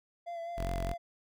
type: tone with vibrato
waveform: triangle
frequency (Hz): 680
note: F5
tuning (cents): -46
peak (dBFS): -35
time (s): 0.26-0.98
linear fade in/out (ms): 20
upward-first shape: sine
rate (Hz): 4.9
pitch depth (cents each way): 29
type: tone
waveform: sawtooth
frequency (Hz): 45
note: F#1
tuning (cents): -47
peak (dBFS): -29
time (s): 0.57-0.94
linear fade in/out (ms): 20
effects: none

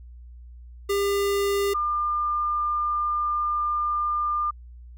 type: tone pair in turn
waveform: square / sine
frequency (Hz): 400.8 / 1201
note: G4 / D6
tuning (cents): +38 / +38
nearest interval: octave + perfect fifth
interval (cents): 1900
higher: second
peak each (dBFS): -22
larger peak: neither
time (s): 0.89-1.74 / 1.74-4.51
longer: second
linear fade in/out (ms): 10
effects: added 60 Hz sine -41 dBFS peak until 4.97 s

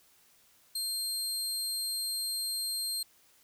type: tone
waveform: 25% pulse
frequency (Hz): 4200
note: C8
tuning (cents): +6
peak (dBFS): -27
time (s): 0.75-3.03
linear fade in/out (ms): 5
effects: white hiss -64 dBFS RMS until 3.43 s

